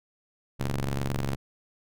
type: ring-modulated tone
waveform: sawtooth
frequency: 69.3 Hz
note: C#2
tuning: in tune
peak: -20 dBFS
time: 0.59-1.36 s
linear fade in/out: 20 ms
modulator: 58.2 Hz
effects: none